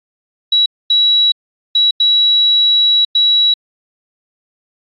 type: tone bursts at uneven times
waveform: sine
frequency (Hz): 3900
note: B7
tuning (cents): -23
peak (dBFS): -8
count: 5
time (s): 0.52-0.66 / 0.9-1.32 / 1.75-1.91 / 2-3.05 / 3.15-3.54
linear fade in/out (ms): 5
effects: AAC 64 kbps